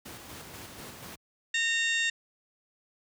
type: noise with tremolo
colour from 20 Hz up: pink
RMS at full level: -43 dBFS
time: 0.05-1.16 s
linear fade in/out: 10 ms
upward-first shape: square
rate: 4.1 Hz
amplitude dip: 30%
type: harmonic tone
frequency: 919 Hz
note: A#5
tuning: 25 cents flat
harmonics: 2 / 3 / 4 / 5 / 6 / 7 / 8 / 9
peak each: -28 / -31 / -32 / -46 / -46 / -46 / -38 / -51 dBFS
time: 1.54-2.1 s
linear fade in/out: 5 ms
effects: high-pass 80 Hz 12 dB/octave